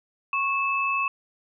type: tone pair together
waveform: sine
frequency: 1100 / 2616 Hz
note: C#6 / E7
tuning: -14 / -14 cents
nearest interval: octave + minor third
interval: 1500 cents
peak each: -25 dBFS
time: 0.33-1.08 s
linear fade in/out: 2 ms
effects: none